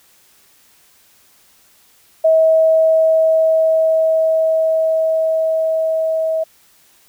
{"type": "tone with level ramp", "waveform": "sine", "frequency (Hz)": 642, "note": "E5", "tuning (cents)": -46, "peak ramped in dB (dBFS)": [-8, -15], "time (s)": [2.24, 6.44], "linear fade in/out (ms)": 10, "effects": ["white hiss -52 dBFS RMS until 7.08 s"]}